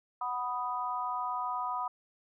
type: chord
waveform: sine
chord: B major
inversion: second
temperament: equal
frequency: 740 / 987.8 / 1244.5 Hz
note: F#5 / B5 / D#6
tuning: 0 / 0 / 0 cents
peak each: -38 / -34 / -36 dBFS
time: 0.21-1.88 s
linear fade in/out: 5 ms
effects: none